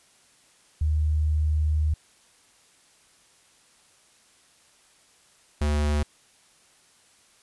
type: tone pair in turn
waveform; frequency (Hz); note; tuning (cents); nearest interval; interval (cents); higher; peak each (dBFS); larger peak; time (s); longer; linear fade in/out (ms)
sine / square; 76.6 / 74.12; D#2 / D2; -27 / +17; minor second; 56; first; -20 / -22; first; 0.81-1.94 / 5.61-6.03; first; 5
effects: white hiss -59 dBFS RMS until 7.42 s + resampled to 24000 Hz